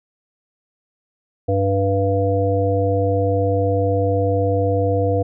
harmonic tone, 98 Hz, G2, in tune, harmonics 1 / 3 / 5 / 7, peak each -19 / -25 / -19 / -24 dBFS, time 1.48-5.23 s, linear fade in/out 10 ms, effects none

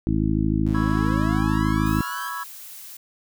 harmonic tone, 53.2 Hz, G#1, 42 cents sharp, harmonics 1 / 2 / 3 / 4 / 5 / 6, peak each -26 / -26 / -26 / -26 / -26 / -26 dBFS, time 0.07-2.01 s, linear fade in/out 0 ms
sawtooth linear sweep, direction up, 78.5 to 1628 Hz, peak -32 dBFS, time 0.66-2.29 s, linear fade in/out 5 ms
triangle chord, C# minor seventh, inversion third, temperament equal, 987.8 / 1108.7 / 1318.5 / 1661.2 Hz, B5 / C#6 / E6 / G#6, 0 / 0 / 0 / 0 cents, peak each -32 dBFS, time 0.74-2.44 s, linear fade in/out 10 ms
blue noise, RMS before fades -40 dBFS, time 1.86-2.97 s, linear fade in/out 5 ms
effects none

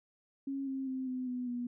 sine tone with pitch steps, 273.7 / 267.3 / 261 / 254.9 / 249 / 243.1 Hz, C#4 / C4 / C4 / C4 / B3 / B3, -22 / +37 / -4 / -45 / +14 / -27 cents, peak -34 dBFS, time 0.47-1.67 s, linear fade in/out 5 ms, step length 200 ms, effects none

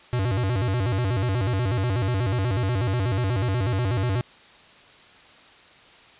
square tone with vibrato, 108.8 Hz, A2, 19 cents flat, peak -22 dBFS, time 0.13-4.21 s, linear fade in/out 0 ms, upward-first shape square, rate 8.2 Hz, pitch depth 220 cents each way, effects white hiss -50 dBFS RMS until 6.19 s + resampled to 8000 Hz

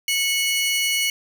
sawtooth tone pair together, 2200 / 2937 Hz, C#7 / F#7, -14 / -13 cents, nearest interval perfect fourth, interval 501 cents, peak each -19 dBFS, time 0.08-1.1 s, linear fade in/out 2 ms, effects none

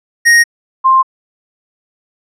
square / sine tone pair in turn, 1869 / 1053.5 Hz, A#6 / C6, +4 / +12 cents, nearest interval minor seventh, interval 992 cents, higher first, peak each -5 dBFS, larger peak neither, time 0.25-0.44 / 0.84-1.03 s, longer neither, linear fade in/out 20 ms, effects low-pass 10000 Hz 12 dB/octave

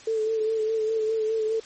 sine tone with vibrato, 440 Hz, A4, in tune, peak -22 dBFS, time 0.07-1.6 s, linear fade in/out 5 ms, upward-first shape sine, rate 4.9 Hz, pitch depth 32 cents each way, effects white hiss -47 dBFS RMS until 1.65 s + MP3 32 kbps

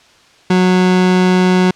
30% pulse tone, 183.4 Hz, F#3, 15 cents flat, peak -6 dBFS, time 0.5-1.71 s, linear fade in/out 5 ms, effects white hiss -47 dBFS RMS until 1.75 s + low-pass 5000 Hz 12 dB/octave

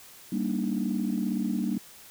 sine chord, Eb major seventh, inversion first, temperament equal with one note detuned, 196 / 233.1 / 289.1 / 311.1 Hz, G3 / Bb3 / D4 / Eb4, 0 / 0 / -27 / 0 cents, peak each -29 / -29 / -33 / -35 dBFS, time 0.32-1.78 s, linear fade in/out 5 ms, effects tanh soft clip ceiling -17 dBFS + white hiss -50 dBFS RMS until 2.1 s

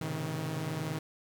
sawtooth tone cluster, 108.4 / 128.2 / 137.1 / 158.1 Hz, A2 / C3 / C#3 / D#3, -25 / -35 / -19 / +28 cents, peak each -39 / -39 / -36 / -31 dBFS, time 0.01-0.99 s, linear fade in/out 5 ms, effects 11-bit

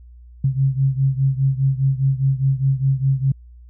sine beating tone pair, 133.5 / 138.4 Hz, C3 / C#3, +35 / -2 cents, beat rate 4.9 Hz, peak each -17 / -20 dBFS, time 0.44-3.32 s, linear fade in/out 5 ms, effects added 60 Hz sine -40 dBFS peak until 3.69 s

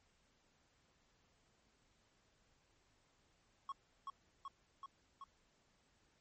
triangle tone with echo, 1100 Hz, C#6, 14 cents flat, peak -39 dBFS, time 3.69-3.72 s, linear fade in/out 2 ms, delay 380 ms, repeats 4, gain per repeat -2 dB, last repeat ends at 5.24 s, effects pink hiss -75 dBFS RMS until 6.2 s + MP3 32 kbps

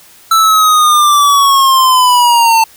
square linear sweep, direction down, 1328 to 891 Hz, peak -6 dBFS, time 0.31-2.64 s, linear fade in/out 5 ms, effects white hiss -41 dBFS RMS until 2.76 s

